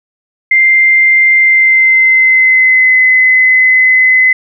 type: tone with pitch glide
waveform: sine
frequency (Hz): 2093 to 2032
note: C7 to B6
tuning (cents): 0 to +49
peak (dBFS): -4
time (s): 0.51-4.33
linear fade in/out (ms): 5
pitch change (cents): -51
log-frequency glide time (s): 1.36-2.99
effects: none